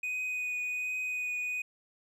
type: tone with vibrato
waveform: triangle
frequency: 2489 Hz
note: D#7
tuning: in tune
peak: -30 dBFS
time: 0.03-1.62 s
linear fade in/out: 5 ms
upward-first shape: triangle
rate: 1.3 Hz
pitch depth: 14 cents each way
effects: none